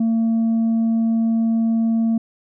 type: tone with tanh clipping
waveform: sine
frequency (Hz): 226.7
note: A#3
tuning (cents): -48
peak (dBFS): -16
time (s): 0-2.18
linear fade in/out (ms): 5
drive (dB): 2
effects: none